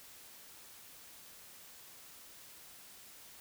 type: silence
effects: white hiss -55 dBFS RMS until 3.4 s